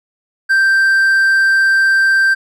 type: tone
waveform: triangle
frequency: 1569 Hz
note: G6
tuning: 1 cent sharp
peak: -7 dBFS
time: 0.49-2.35 s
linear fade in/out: 20 ms
effects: none